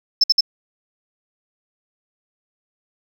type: tone bursts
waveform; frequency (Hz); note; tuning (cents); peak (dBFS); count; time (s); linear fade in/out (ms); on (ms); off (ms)
sine; 5274; E8; 0; -9; 3; 0.21-0.408; 5; 28; 57
effects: tanh soft clip ceiling -6 dBFS + 8-bit